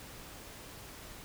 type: silence
effects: pink hiss -49 dBFS RMS until 1.24 s